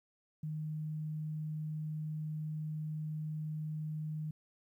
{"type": "tone", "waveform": "sine", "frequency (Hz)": 154.3, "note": "D#3", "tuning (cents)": -14, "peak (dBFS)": -36, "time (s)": [0.43, 4.31], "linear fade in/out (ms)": 5, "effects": ["12-bit"]}